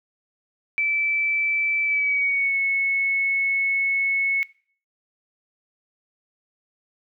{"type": "tone with pitch glide", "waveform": "sine", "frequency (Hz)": [2320, 2199], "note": ["D7", "C#7"], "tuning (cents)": [-22, -14], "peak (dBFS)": -19, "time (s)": [0.78, 4.43], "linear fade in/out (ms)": 0, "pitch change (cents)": -92, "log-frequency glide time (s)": [1.83, 2.57], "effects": ["noise-tail reverb RT60 0.5 s tail -22 dB re dry"]}